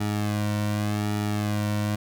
sawtooth tone with flanger, 104.6 Hz, G#2, 13 cents sharp, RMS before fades -26 dBFS, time 0-1.96 s, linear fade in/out 10 ms, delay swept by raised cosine 1.9 to 2.42 ms, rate 0.86 Hz, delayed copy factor -0.85, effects none

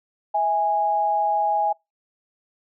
sine tone pair together, 652 / 826.2 Hz, E5 / G#5, -19 / -9 cents, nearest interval major third, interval 410 cents, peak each -26 / -19 dBFS, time 0.34-1.73 s, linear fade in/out 10 ms, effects noise-tail reverb RT60 0.2 s tail -26 dB re dry

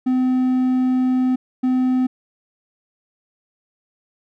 triangle tone bursts at uneven times, 255.5 Hz, C4, 41 cents flat, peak -13 dBFS, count 2, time 0.06-1.36 / 1.63-2.07 s, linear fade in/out 10 ms, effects none

